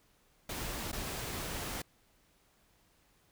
pink noise with dropouts, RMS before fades -39 dBFS, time 0.49-1.82 s, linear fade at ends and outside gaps 5 ms, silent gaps 0.917-0.928 s, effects pink hiss -69 dBFS RMS until 3.31 s

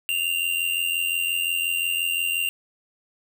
square tone with amplitude modulation, 2784 Hz, F7, 6 cents flat, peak -20 dBFS, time 0.09-2.49 s, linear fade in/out 0 ms, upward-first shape sine, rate 85.7 Hz, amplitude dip 65%, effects 8-bit

